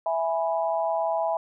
sine chord, E major, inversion none, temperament equal, 659.3 / 830.6 / 987.8 Hz, E5 / G#5 / B5, 0 / 0 / 0 cents, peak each -25 / -28 / -31 dBFS, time 0.06-1.37 s, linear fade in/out 2 ms, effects none

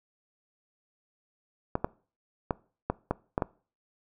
clicks, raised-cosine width 1 ms, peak -12 dBFS, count 7, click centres 1.754 / 1.845 / 2.508 / 2.9 / 3.11 / 3.379 / 3.422 s, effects noise-tail reverb RT60 0.4 s tail -22 dB re dry

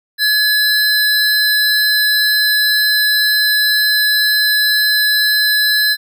square tone pair together, 1701 / 4051 Hz, G#6 / B7, +41 / +43 cents, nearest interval octave + minor third, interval 1502 cents, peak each -14 / -15 dBFS, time 0.18-5.97 s, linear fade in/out 50 ms, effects none

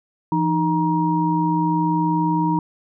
sine tone cluster, 168.6 / 309.3 / 946 Hz, E3 / D#4 / A#5, +39 / -10 / +25 cents, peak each -21 dBFS, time 0.32-2.59 s, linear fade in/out 2 ms, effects none

